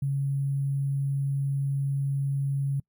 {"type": "tone with sample-and-hold", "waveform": "sine", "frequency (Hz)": 138.59, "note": "C#3", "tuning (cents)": 0, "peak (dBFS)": -24, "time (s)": [0.02, 2.8], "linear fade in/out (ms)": 5, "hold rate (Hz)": 11025, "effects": ["noise-tail reverb RT60 0.1 s tail -26 dB re dry"]}